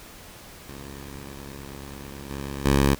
10% pulse tone with level steps, 69.3 Hz, C#2, in tune, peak -30 / -23 / -9 dBFS, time 0.68-2.95 s, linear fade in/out 10 ms, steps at 2.3 / 2.65 s, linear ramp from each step 10 ms, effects pink hiss -45 dBFS RMS until 2.99 s

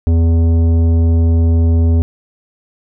triangle tone with tanh clipping, 82.9 Hz, E2, 10 cents sharp, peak -10 dBFS, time 0.07-2.02 s, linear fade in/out 0 ms, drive 16 dB, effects none

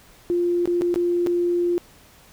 sine tone with dropouts, 349.2 Hz, F4, in tune, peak -18 dBFS, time 0.3-1.78 s, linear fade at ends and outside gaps 0 ms, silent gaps 0.656-0.675 / 0.811-0.819 / 0.942-0.959 / 1.264-1.27 s, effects pink hiss -51 dBFS RMS until 2.32 s

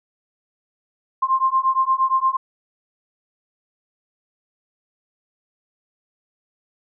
sine beating tone pair, 1051 / 1059.6 Hz, C6 / C6, +7 / +22 cents, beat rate 8.6 Hz, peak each -19 dBFS, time 1.22-2.37 s, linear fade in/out 10 ms, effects none

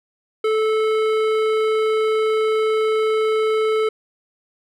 sine tone with hard clipping, 436.3 Hz, A4, 15 cents flat, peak -18 dBFS, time 0.44-3.89 s, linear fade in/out 5 ms, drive 13 dB, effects none

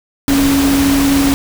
sine tone in noise, 277.2 Hz, C#4, in tune, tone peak -10 dBFS, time 0.28-1.34 s, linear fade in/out 0 ms, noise pink, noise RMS -18 dBFS, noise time 0.28-1.34 s, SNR +5 dB, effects none

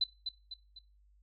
sine tone with echo, 4016 Hz, B7, 28 cents sharp, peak -26 dBFS, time 0.01-0.04 s, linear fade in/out 5 ms, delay 250 ms, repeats 3, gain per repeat -7 dB, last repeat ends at 0.79 s, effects noise-tail reverb RT60 0.3 s tail -19 dB re dry + added 50 Hz sine -62 dBFS peak until 1.22 s

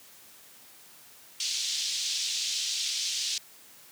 pink band-pass noise, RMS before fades -31 dBFS, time 1.4-3.38 s, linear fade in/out 2 ms, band 3400 to 6700 Hz, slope 24 dB/octave, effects white hiss -53 dBFS RMS until 3.91 s + high-pass 100 Hz 12 dB/octave

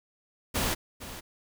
pink noise with echo, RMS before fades -28 dBFS, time 0.54-0.75 s, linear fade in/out 20 ms, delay 460 ms, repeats 1, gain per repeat -13 dB, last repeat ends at 1.21 s, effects none

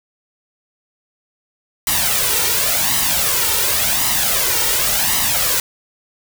white noise with flanger, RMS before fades -17 dBFS, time 1.87-5.6 s, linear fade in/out 2 ms, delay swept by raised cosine 1 to 2.2 ms, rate 0.91 Hz, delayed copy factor +0.65, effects none

